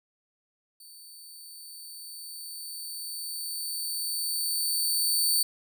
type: tone with level ramp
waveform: 15% pulse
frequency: 4541 Hz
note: C#8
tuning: 41 cents sharp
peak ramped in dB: -41 to -15 dBFS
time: 0.8-5.43 s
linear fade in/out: 5 ms
effects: none